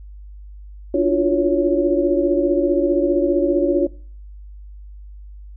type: tone cluster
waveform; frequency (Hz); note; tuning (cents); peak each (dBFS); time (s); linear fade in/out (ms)
sine; 293.2 / 342.7 / 357.9 / 559; D4 / F4 / F4 / C#5; -3 / -33 / +42 / +14; -20; 0.94-3.87; 5
effects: noise-tail reverb RT60 0.5 s tail -22 dB re dry + added 50 Hz sine -35 dBFS peak until 5.56 s